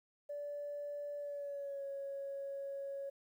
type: tone with pitch glide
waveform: sine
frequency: 580 to 554.1 Hz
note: D5 to C#5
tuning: -22 to -1 cents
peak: -39 dBFS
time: 0.29-3.1 s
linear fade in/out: 10 ms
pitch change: -79 cents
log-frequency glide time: 1.18-1.84 s
effects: tanh soft clip ceiling -35 dBFS + 12-bit